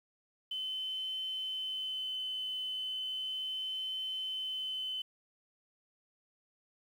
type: tone with vibrato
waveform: sine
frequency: 3047 Hz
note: G7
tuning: 50 cents flat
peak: -34 dBFS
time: 0.51-5.02 s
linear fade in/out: 5 ms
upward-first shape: triangle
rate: 0.36 Hz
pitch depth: 8 cents each way
effects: tanh soft clip ceiling -30 dBFS + 10-bit